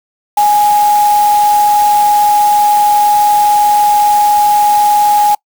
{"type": "tone in noise", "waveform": "sine", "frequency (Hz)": 830.6, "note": "G#5", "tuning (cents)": 0, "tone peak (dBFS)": -6, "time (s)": [0.37, 5.35], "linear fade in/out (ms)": 5, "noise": "white", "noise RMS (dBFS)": -23, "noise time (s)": [0.37, 5.35], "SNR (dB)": 14, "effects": ["noise-tail reverb RT60 0.1 s tail -26 dB re dry"]}